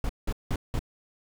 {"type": "noise bursts", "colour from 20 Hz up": "brown", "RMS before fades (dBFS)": -27, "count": 4, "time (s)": [0.04, 0.792], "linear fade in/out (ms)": 2, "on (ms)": 53, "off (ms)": 180, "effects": []}